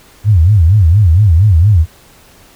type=tone with vibrato; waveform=sine; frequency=92.6 Hz; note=F#2; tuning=2 cents sharp; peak=-4 dBFS; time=0.24-1.86 s; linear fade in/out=50 ms; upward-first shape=sine; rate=4.3 Hz; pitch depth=280 cents each way; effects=pink hiss -43 dBFS RMS until 2.55 s